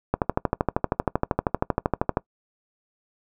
click train, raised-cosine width 1 ms, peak -6 dBFS, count 27, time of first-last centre 0.14-2.171 s, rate 12.8 Hz, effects noise-tail reverb RT60 0.1 s tail -22 dB re dry

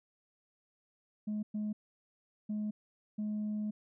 sine tone bursts at uneven times, 211.4 Hz, G#3, 31 cents sharp, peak -31 dBFS, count 4, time 1.27-1.43 / 1.54-1.73 / 2.49-2.71 / 3.18-3.71 s, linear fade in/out 10 ms, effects tanh soft clip ceiling -31 dBFS

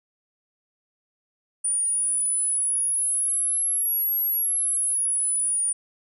sine linear two-way sweep, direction up then down, 9397 to 11570 to 9397 Hz, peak -21 dBFS, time 1.64-5.73 s, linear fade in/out 10 ms, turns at 4.22 s, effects none

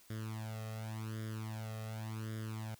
sawtooth tone with flanger, 110 Hz, A2, in tune, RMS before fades -42 dBFS, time 0.1-2.75 s, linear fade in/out 5 ms, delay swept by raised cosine 0.58 to 1.58 ms, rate 0.89 Hz, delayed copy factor +0.85, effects white hiss -63 dBFS RMS until 2.79 s

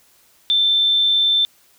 sine tone, 3551 Hz, A7, 15 cents sharp, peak -13 dBFS, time 0.5-1.45 s, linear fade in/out 0 ms, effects white hiss -55 dBFS RMS until 1.78 s

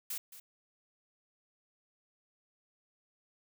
blue noise with echo, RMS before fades -38 dBFS, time 0.1-0.18 s, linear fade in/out 5 ms, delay 220 ms, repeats 1, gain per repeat -13 dB, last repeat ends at 0.4 s, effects none

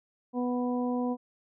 harmonic tone, 246.9 Hz, B3, in tune, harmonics 1 / 2 / 3 / 4, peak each -28 / -34 / -38 / -40 dBFS, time 0.33-1.17 s, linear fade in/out 50 ms, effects none

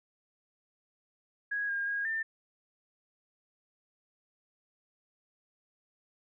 sine tone with pitch steps, 1656 / 1616 / 1636 / 1793 Hz, G#6 / G#6 / G#6 / A6, -5 / -48 / -26 / +32 cents, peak -30 dBFS, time 1.51-2.23 s, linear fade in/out 10 ms, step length 180 ms, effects none

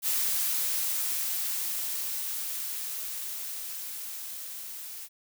blue noise with level ramp, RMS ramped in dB -27 to -41 dBFS, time 0.02-5.09 s, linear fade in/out 50 ms, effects none

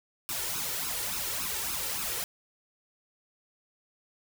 white noise with flanger, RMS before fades -33 dBFS, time 0.29-2.24 s, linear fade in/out 0 ms, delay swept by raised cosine 0.75 to 2.25 ms, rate 3.5 Hz, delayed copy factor +0.75, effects none

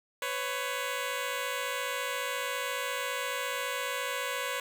10% pulse tone pair together, 499.9 / 554.4 Hz, B4 / C#5, +21 / 0 cents, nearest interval major second, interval 179 cents, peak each -26 dBFS, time 0.22-4.6 s, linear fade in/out 2 ms, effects none

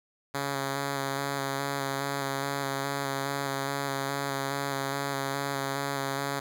5% pulse tone with vibrato, 138.59 Hz, C#3, in tune, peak -18 dBFS, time 0.34-6.4 s, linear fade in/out 10 ms, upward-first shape square, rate 2.4 Hz, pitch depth 16 cents each way, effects none

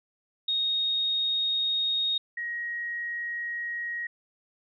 sine tone pair in turn, 3729 / 1890.5 Hz, A#7 / A#6, 0 / +24 cents, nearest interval octave, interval 1176 cents, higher first, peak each -24 / -30 dBFS, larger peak first, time 0.48-2.18 / 2.37-4.07 s, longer neither, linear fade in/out 5 ms, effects none

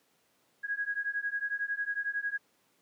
sine beating tone pair, 1645 / 1656 Hz, G#6 / G#6, -17 / -5 cents, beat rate 11 Hz, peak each -34 / -34 dBFS, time 0.63-2.38 s, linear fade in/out 20 ms, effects pink hiss -70 dBFS RMS until 2.81 s + high-pass 200 Hz 12 dB/octave

